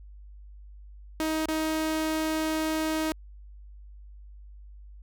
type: tone with dropouts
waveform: sawtooth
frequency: 315.1 Hz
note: D#4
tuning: 22 cents sharp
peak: -22 dBFS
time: 1.2-3.12 s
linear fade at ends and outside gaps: 0 ms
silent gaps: 1.456-1.485 s
effects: added 50 Hz sine -44 dBFS peak until 5.02 s